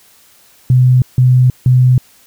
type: tone bursts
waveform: sine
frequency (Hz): 126.7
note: B2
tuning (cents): +45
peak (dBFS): -5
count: 3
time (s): 0.7-1.98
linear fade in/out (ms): 2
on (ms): 320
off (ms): 160
effects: white hiss -47 dBFS RMS until 2.26 s